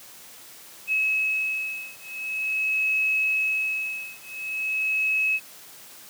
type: beating tone pair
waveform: sine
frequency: 2573 / 2573.45 Hz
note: E7 / E7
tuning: -43 / -42 cents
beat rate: 0.45 Hz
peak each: -26 dBFS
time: 0.87-5.4 s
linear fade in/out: 50 ms
effects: white hiss -46 dBFS RMS until 6.09 s + high-pass 100 Hz 12 dB/octave